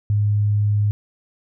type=tone; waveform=sine; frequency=103.83 Hz; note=G#2; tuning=in tune; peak=-15 dBFS; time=0.1-0.91 s; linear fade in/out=0 ms; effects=none